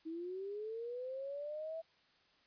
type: linear sweep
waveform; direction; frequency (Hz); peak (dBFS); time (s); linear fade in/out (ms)
sine; up; 315.7 to 659.3; -40; 0.05-1.82; 20
effects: white hiss -70 dBFS RMS until 2.46 s + resampled to 11025 Hz